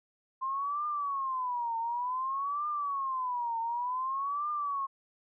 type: tone with vibrato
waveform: sine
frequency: 1046.5 Hz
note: C6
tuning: in tune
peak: -30 dBFS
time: 0.41-4.87 s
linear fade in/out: 20 ms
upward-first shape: triangle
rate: 0.55 Hz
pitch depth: 250 cents each way
effects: none